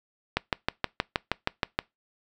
click train, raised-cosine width 0.3 ms, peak -7 dBFS, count 10, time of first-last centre 0.37-1.79 s, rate 6.34 Hz, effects noise-tail reverb RT60 0.2 s tail -24 dB re dry

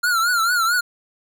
square tone with vibrato, 1396.9 Hz, F6, in tune, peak -17 dBFS, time 0.03-0.81 s, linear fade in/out 10 ms, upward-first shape triangle, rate 4.5 Hz, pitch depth 120 cents each way, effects none

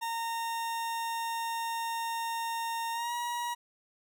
40% pulse tone with pitch glide, 920 to 957.4 Hz, A#5 to A#5, -23 to +46 cents, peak -31 dBFS, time 0.01-3.55 s, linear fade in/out 20 ms, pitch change +69 cents, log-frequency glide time 2.92-3.13 s, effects none

